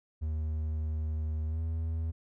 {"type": "tone with pitch glide", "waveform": "triangle", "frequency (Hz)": [77.78, 80.99], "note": ["D#2", "E2"], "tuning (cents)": [0, -30], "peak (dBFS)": -28, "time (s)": [0.21, 2.12], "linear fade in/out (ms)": 20, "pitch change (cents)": 70, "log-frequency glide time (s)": [1.47, 1.6], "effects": []}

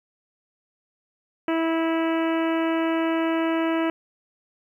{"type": "harmonic tone", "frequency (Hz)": 326.8, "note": "E4", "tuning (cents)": -15, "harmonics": [1, 2, 3, 4, 5, 6, 7, 8, 9], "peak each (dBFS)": [-22, -28, -32, -34, -36, -38, -39, -40, -41], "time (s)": [1.48, 3.9], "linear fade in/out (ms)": 2, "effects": ["10-bit"]}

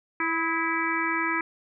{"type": "harmonic tone with a mistuned harmonic", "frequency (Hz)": 329.6, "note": "E4", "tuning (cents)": 0, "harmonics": [1, 3, 4, 5, 6, 7], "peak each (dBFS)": [-31, -31, -31, -31, -31, -31], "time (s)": [0.2, 1.41], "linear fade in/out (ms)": 2, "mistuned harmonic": 4, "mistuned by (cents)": -48, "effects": []}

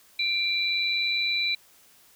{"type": "tone pair together", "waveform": "sine", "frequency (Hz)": [2357, 3964], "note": ["D7", "B7"], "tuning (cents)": [6, 6], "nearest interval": "major sixth", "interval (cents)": 900, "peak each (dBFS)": -26, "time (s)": [0.19, 1.55], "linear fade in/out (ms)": 5, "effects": ["white hiss -57 dBFS RMS until 2.15 s"]}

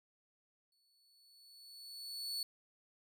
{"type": "tone with exponential growth", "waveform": "40% pulse", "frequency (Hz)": 4435, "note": "C#8", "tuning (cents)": 0, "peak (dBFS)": -35, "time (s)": [0.72, 2.43], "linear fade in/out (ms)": 2, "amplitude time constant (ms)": 370, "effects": []}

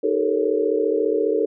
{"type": "tone cluster", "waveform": "sine", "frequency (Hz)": [309.6, 382.4, 431.7, 466.4, 551], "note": ["D#4", "G4", "A4", "A#4", "C#5"], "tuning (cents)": [-9, -43, -33, 1, -11], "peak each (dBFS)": [-26, -26, -21, -23, -28], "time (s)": [0.03, 1.46], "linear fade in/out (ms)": 10, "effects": []}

